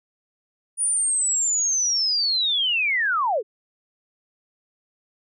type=linear sweep; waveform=sine; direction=down; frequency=9640 to 374.3 Hz; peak=-19 dBFS; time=0.77-3.43 s; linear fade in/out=50 ms; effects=none